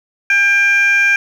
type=tone pair together; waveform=sine; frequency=1600 / 2384 Hz; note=G6 / D7; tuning=+35 / +25 cents; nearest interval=perfect fifth; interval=690 cents; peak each=-10 dBFS; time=0.3-1.16 s; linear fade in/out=2 ms; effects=tanh soft clip ceiling -6 dBFS + 7-bit